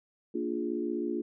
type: chord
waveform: sine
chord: Bb dominant seventh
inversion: none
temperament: equal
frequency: 233.1 / 293.7 / 349.2 / 415.3 Hz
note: Bb3 / D4 / F4 / Ab4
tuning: 0 / 0 / 0 / 0 cents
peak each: -36 / -35 / -33 / -38 dBFS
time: 0.34-1.22 s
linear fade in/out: 10 ms
effects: none